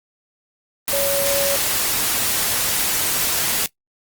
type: tone in noise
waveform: sine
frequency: 560 Hz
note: C#5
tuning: 18 cents sharp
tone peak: -20 dBFS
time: 0.93-1.56 s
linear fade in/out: 0 ms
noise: white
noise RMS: -20 dBFS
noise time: 0.88-3.66 s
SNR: -3 dB
effects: noise-tail reverb RT60 0.1 s tail -20 dB re dry + Opus 24 kbps